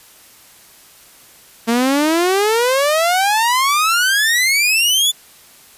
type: exponential sweep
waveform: sawtooth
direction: up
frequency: 225.6 to 3520 Hz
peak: -9 dBFS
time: 1.67-5.12 s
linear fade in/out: 20 ms
effects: white hiss -45 dBFS RMS until 5.77 s + resampled to 32000 Hz